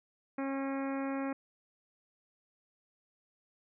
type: harmonic tone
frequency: 272.1 Hz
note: C#4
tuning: 32 cents flat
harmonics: 1 / 2 / 3 / 4 / 5 / 6 / 7 / 8 / 9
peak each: -34 / -40 / -44 / -46 / -48 / -50 / -51 / -52 / -53 dBFS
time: 0.38-1.33 s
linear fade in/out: 5 ms
effects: none